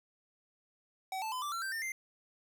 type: tone with pitch steps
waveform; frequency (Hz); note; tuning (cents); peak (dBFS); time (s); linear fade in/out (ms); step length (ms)
square; 760 / 878.1 / 1014.5 / 1172.1 / 1354.2 / 1564.5 / 1807.6 / 2088; F#5 / A5 / B5 / D6 / E6 / G6 / A6 / C7; +46 / -4 / +46 / -4 / +46 / -4 / +46 / -4; -36; 1.12-1.92; 2; 100
effects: none